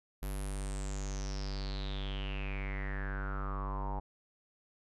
square tone with low-pass filter sweep, 49 Hz, G1, in tune, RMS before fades -37 dBFS, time 0.22-4 s, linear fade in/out 10 ms, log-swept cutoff 12000 to 860 Hz, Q 8.8, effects none

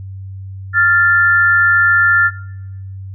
sine tone pair together, 1394 / 1759.7 Hz, F6 / A6, -4 / 0 cents, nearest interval major third, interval 404 cents, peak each -11 dBFS, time 0.73-2.31 s, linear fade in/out 50 ms, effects noise-tail reverb RT60 0.9 s tail -19 dB re dry + added 96 Hz sine -26 dBFS peak until 3.14 s

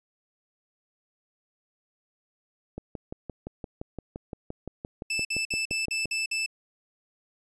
click train, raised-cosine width 2 ms, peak -22 dBFS, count 20, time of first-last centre 2.78-6.056 s, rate 5.8 Hz
sawtooth tone bursts, 2637 Hz, E7, in tune, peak -23 dBFS, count 7, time 5.1-6.462 s, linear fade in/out 5 ms, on 150 ms, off 52 ms
effects resampled to 22050 Hz

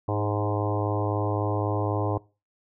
harmonic tone with a mistuned harmonic, 103.83 Hz, G#2, in tune, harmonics 1 / 3 / 4 / 5 / 6 / 7 / 8 / 9 / 10, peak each -27 / -32 / -33 / -34 / -35 / -35 / -36 / -37 / -37 dBFS, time 0.08-2.18 s, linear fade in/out 5 ms, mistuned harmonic 4, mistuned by -16 cents, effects noise-tail reverb RT60 0.3 s tail -21 dB re dry

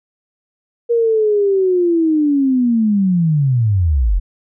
sine linear sweep, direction down, 475 to 39.21 Hz, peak -11 dBFS, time 0.89-4.2 s, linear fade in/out 20 ms, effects none

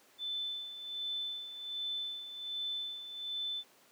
sine tone with tremolo, 3520 Hz, A7, in tune, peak -34 dBFS, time 0.18-3.64 s, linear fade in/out 50 ms, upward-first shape sine, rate 1.3 Hz, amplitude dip 65%, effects pink hiss -63 dBFS RMS until 3.91 s + high-pass 300 Hz 12 dB/octave

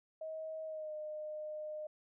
sine tone with pitch glide, 634 to 611 Hz, D#5 to D#5, +32 to -32 cents, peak -40 dBFS, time 0.21-1.87 s, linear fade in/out 5 ms, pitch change -64 cents, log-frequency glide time 0.65-0.94 s, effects none

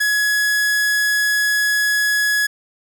45% pulse tone, 1684 Hz, G#6, 24 cents sharp, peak -15 dBFS, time 0-2.47 s, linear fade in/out 10 ms, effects none

